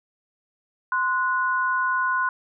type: tone pair together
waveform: sine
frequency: 1038 / 1468 Hz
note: C6 / F#6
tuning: -14 / -14 cents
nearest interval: tritone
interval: 600 cents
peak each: -23 dBFS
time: 0.92-2.29 s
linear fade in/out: 2 ms
effects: none